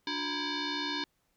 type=tone with frequency modulation; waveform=sine; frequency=1661.2 Hz; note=G#6; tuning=in tune; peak=-31 dBFS; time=0.07-1.04 s; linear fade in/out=2 ms; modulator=651 Hz; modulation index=4.5; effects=pink hiss -75 dBFS RMS until 1.36 s